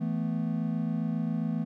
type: chord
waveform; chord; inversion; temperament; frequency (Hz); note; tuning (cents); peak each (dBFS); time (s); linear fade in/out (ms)
triangle; E suspended fourth; none; just; 164.81 / 219.8 / 247.2; E3 / A3 / B3; 0 / -2 / +2; -29 / -29 / -32; 0-1.65; 20
effects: none